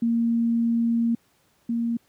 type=tone pair in turn; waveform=sine; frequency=232.1 / 233.1 Hz; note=A#3 / A#3; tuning=-7 / 0 cents; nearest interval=unison; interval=7 cents; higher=second; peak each=-19 / -22 dBFS; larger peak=first; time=0.02-1.15 / 1.69-1.97 s; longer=first; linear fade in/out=5 ms; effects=pink hiss -64 dBFS RMS until 2.08 s + high-pass 80 Hz 12 dB/octave